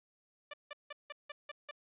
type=tone bursts; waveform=10% pulse; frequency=587.3 Hz; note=D5; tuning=in tune; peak=-34 dBFS; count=7; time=0.51-1.712 s; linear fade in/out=5 ms; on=26 ms; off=170 ms; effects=resampled to 8000 Hz